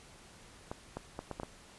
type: clicks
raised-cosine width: 1 ms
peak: -24 dBFS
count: 6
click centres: 0.715 / 0.97 / 1.191 / 1.313 / 1.399 / 1.433 s
effects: pink hiss -56 dBFS RMS until 1.78 s + resampled to 24000 Hz